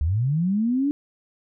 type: linear sweep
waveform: sine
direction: up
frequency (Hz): 68.6 to 293.7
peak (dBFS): -19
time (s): 0.01-0.91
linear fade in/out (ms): 0
effects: none